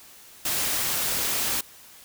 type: noise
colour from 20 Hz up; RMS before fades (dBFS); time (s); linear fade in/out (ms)
white; -26; 0.45-1.61; 5
effects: white hiss -49 dBFS RMS until 2.04 s